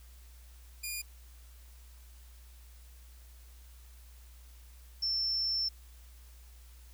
10% pulse / sine tone pair in turn, 2428 / 5371 Hz, D#7 / E8, -43 / +32 cents, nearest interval octave + major second, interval 1375 cents, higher second, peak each -27 / -29 dBFS, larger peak first, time 0.83-1.02 / 5.02-5.69 s, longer second, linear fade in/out 10 ms, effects added 60 Hz sine -51 dBFS peak until 6.93 s + white hiss -62 dBFS RMS until 6.93 s

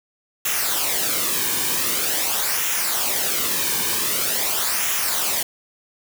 white noise with flanger, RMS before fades -22 dBFS, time 0.45-5.43 s, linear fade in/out 5 ms, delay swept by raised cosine 0.22 to 1.52 ms, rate 0.45 Hz, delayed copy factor -0.6, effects none

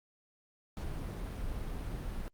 brown noise, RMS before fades -38 dBFS, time 0.77-2.28 s, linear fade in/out 0 ms, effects Opus 48 kbps

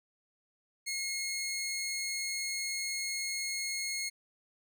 15% pulse tone, 2162 Hz, C#7, 44 cents flat, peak -27 dBFS, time 0.86-4.1 s, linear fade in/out 20 ms, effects none

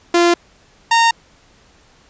sawtooth tone pair in turn, 345.2 / 921.6 Hz, F4 / A#5, -20 / -20 cents, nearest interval octave + perfect fourth, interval 1700 cents, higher second, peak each -6 dBFS, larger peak neither, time 0.14-0.34 / 0.91-1.11 s, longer neither, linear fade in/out 5 ms, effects pink hiss -51 dBFS RMS until 2.09 s + resampled to 16000 Hz

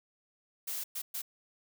blue noise bursts at uneven times, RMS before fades -37 dBFS, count 3, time 0.67-0.84 / 0.95-1.02 / 1.14-1.22 s, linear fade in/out 10 ms, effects none

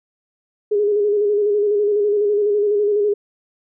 sine tone with vibrato, 413.5 Hz, G#4, 8 cents flat, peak -14 dBFS, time 0.71-3.14 s, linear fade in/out 10 ms, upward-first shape square, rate 12 Hz, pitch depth 34 cents each way, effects none

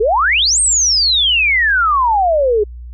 sine exponential two-way sweep, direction up then down, 402.1 to 8720 to 402.1 Hz, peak -10 dBFS, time 0-2.64 s, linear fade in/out 10 ms, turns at 0.6 s, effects added 60 Hz sine -28 dBFS peak until 2.93 s

